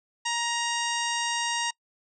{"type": "harmonic tone", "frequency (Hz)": 940, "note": "A#5", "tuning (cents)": 14, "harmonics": [1, 2, 3, 4, 5, 6, 7, 8, 9], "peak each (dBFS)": [-30, -33, -33, -36, -40, -36, -38, -42, -40], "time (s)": [0.25, 1.71], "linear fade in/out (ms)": 10, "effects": ["noise-tail reverb RT60 0.1 s tail -25 dB re dry"]}